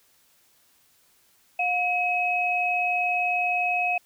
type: tone pair together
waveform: sine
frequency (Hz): 716 / 2553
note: F5 / D#7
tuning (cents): +43 / +44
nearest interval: octave + minor seventh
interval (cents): 2201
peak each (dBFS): -25 / -24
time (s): 1.59-3.98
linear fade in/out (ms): 5
effects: white hiss -62 dBFS RMS until 4.05 s